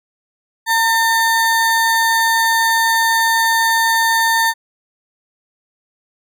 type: ring-modulated tone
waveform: square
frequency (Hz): 1358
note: F6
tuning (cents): -49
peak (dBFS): -10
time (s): 0.66-4.54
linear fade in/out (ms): 50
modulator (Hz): 444
effects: none